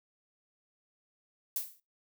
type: noise with exponential decay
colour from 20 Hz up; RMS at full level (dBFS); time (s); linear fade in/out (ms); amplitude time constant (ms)
violet; -30; 1.56-1.8; 2; 52
effects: noise-tail reverb RT60 0.2 s tail -18 dB re dry